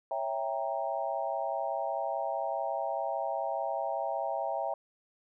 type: chord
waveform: sine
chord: C# diminished seventh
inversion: none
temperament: equal with one note detuned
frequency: 554.4 / 659.3 / 790.4 / 932.3 Hz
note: C#5 / E5 / G5 / Bb5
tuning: 0 / 0 / +14 / 0 cents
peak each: -37 / -34 / -35 / -38 dBFS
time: 0.11-4.74 s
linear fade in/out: 2 ms
effects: none